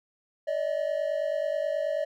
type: tone pair together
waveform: triangle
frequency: 579 / 628.3 Hz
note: D5 / D#5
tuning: -25 / +17 cents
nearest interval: minor second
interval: 142 cents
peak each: -27 dBFS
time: 0.47-2.05 s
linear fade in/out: 10 ms
effects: none